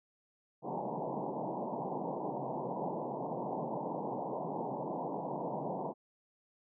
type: band-pass noise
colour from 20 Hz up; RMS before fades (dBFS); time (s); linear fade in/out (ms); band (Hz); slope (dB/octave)
white; -38; 0.62-5.94; 50; 130 to 970; 96
effects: none